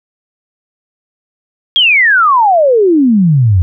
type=exponential sweep; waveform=sine; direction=down; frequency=3326 to 84.7 Hz; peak=-5 dBFS; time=1.76-3.62 s; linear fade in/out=0 ms; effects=none